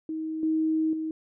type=tone with level steps; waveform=sine; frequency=316.5 Hz; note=D#4; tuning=30 cents sharp; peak=-29 / -22 / -28 dBFS; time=0.09-1.11 s; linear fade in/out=2 ms; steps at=0.43 / 0.93 s; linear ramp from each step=2 ms; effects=none